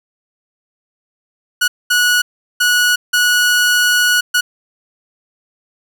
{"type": "tone bursts at uneven times", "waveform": "sawtooth", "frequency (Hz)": 1464, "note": "F#6", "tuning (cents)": -19, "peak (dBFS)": -7, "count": 5, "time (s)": [[1.61, 1.68], [1.9, 2.22], [2.6, 2.96], [3.13, 4.21], [4.34, 4.41]], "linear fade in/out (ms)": 10, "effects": []}